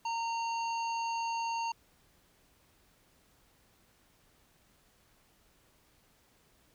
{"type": "harmonic tone with a mistuned harmonic", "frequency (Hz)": 921, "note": "A#5", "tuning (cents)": -21, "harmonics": [1, 3, 5, 7], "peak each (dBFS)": [-32, -42, -46, -49], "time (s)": [0.05, 1.72], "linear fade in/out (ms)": 5, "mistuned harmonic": 5, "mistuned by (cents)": -28, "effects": ["pink hiss -67 dBFS RMS until 6.74 s"]}